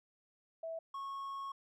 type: tone pair in turn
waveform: sine / triangle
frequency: 654 / 1097.5 Hz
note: E5 / C#6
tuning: -14 / -18 cents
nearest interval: major sixth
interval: 896 cents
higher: second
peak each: -39 / -38 dBFS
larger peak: second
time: 0.63-0.79 / 0.94-1.52 s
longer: second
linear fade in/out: 5 ms
effects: none